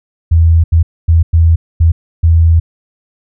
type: tone bursts at uneven times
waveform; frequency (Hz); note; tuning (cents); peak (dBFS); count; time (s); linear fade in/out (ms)
sine; 82.41; E2; 0; -4; 6; 0.31-0.64 / 0.72-0.83 / 1.08-1.23 / 1.33-1.56 / 1.8-1.92 / 2.23-2.6; 10
effects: none